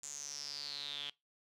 sawtooth tone with band-pass filter sweep, 144.1 Hz, D3, 33 cents flat, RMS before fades -44 dBFS, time 0.03-1.1 s, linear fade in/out 5 ms, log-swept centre 7200 to 3200 Hz, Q 9.7, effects noise-tail reverb RT60 0.2 s tail -22 dB re dry

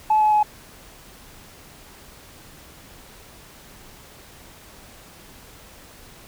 sine tone with pitch steps, 861 / 853.1 / 845.2 Hz, A5 / G#5 / G#5, -38 / +46 / +30 cents, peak -13 dBFS, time 0.1-0.43 s, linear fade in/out 5 ms, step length 110 ms, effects tanh soft clip ceiling -10 dBFS + pink hiss -46 dBFS RMS until 6.27 s

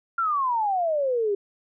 sine exponential sweep, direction down, 1400 to 392 Hz, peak -21 dBFS, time 0.18-1.35 s, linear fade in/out 5 ms, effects none

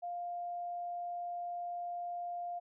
sine tone, 701 Hz, F5, 6 cents sharp, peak -37 dBFS, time 0.02-2.6 s, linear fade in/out 20 ms, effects none

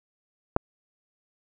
clicks, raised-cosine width 1 ms, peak -6 / -30 dBFS, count 2, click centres 0.564 / 0.567 s, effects none

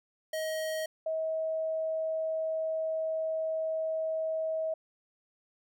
square / sine tone pair in turn, 631 / 639.1 Hz, D#5 / D#5, +24 / +46 cents, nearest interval unison, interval 22 cents, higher second, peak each -32 / -29 dBFS, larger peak second, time 0.33-0.86 / 1.06-4.74 s, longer second, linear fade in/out 5 ms, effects none

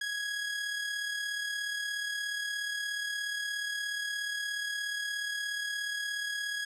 sawtooth tone with amplitude modulation, 1661.2 Hz, G#6, in tune, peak -27 dBFS, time 0.01-6.65 s, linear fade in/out 5 ms, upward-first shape sine, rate 36.9 Hz, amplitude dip 40%, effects low-pass 9000 Hz 12 dB/octave

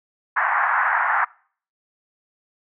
white band-pass noise, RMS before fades -20 dBFS, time 0.36-1.25 s, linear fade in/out 10 ms, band 770 to 1800 Hz, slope 48 dB/octave, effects noise-tail reverb RT60 0.5 s tail -25 dB re dry

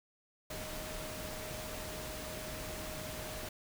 sine tone in noise, 622.3 Hz, D#5, in tune, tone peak -47 dBFS, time 0.5-3.49 s, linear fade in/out 5 ms, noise pink, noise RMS -43 dBFS, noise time 0.5-3.49 s, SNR -7 dB, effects none

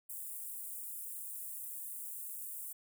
white high-pass noise, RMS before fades -44 dBFS, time 0.09-2.73 s, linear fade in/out 10 ms, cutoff 8200 Hz, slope 48 dB/octave, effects none

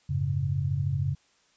sine chord, F# suspended second, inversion none, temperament equal with one note detuned, 92.5 / 106.56 / 138.59 Hz, F#2 / G#2 / C#3, 0 / +45 / 0 cents, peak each -30 / -32 / -27 dBFS, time 0.09-1.15 s, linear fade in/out 10 ms, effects white hiss -65 dBFS RMS until 1.56 s + resampled to 16000 Hz

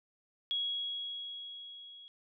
sine tone with level ramp, 3322 Hz, G#7, in tune, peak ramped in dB -30 to -50 dBFS, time 0.51-2.08 s, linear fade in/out 0 ms, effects none

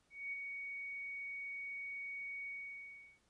sine tone with ADSR envelope, 2238 Hz, C#7, 16 cents sharp, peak -38 dBFS, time 0.1-3.2 s, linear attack 230 ms, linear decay 10 ms, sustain -4 dB, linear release 730 ms, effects pink hiss -75 dBFS RMS until 3.29 s + resampled to 22050 Hz

